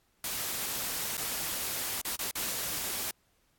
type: noise with dropouts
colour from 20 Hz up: white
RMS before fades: -34 dBFS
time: 0.24-3.11 s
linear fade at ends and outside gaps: 2 ms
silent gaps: 1.17-1.177 / 2.015-2.05 / 2.158-2.191 / 2.311-2.354 s
effects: pink hiss -71 dBFS RMS until 3.58 s + AAC 64 kbps